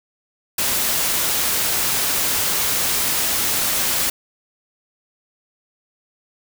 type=noise; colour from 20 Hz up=white; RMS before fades=-20 dBFS; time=0.58-4.1 s; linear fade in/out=5 ms; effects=none